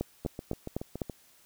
two click trains, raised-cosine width 2 ms, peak -23 / -17 dBFS, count 7 / 5, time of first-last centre 0.25-1.097 / 0.01-1.018 s, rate 7.08 / 3.97 Hz, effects white hiss -61 dBFS RMS until 1.45 s

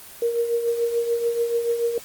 sine tone with tremolo, 468.9 Hz, A#4, 10 cents sharp, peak -17 dBFS, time 0.22-1.98 s, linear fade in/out 2 ms, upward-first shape triangle, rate 6.9 Hz, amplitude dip 65%, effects white hiss -42 dBFS RMS until 2.04 s + Opus 24 kbps

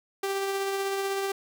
sawtooth tone with tremolo, 392 Hz, G4, in tune, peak -22 dBFS, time 0.23-1.32 s, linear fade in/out 5 ms, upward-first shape triangle, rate 16 Hz, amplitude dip 30%, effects none

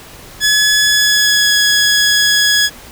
15% pulse tone with pitch glide, 1700 to 1676.6 Hz, G#6 to G#6, +40 to +16 cents, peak -3 dBFS, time 0.4-2.7 s, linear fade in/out 50 ms, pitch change -24 cents, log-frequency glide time 0.85-1.56 s, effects pink hiss -36 dBFS RMS until 2.91 s

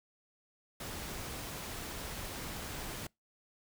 pink noise, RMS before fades -42 dBFS, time 0.8-3.07 s, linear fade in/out 5 ms, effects noise-tail reverb RT60 0.2 s tail -26 dB re dry

